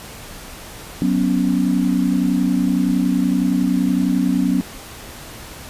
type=chord; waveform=sine; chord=F# suspended fourth; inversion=none; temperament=just; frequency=185 / 246.7 / 277.5 Hz; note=F#3 / B3 / C#4; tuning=0 / -2 / +2 cents; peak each=-19 dBFS; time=1.02-4.61 s; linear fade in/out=0 ms; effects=pink hiss -36 dBFS RMS until 5.69 s + resampled to 32000 Hz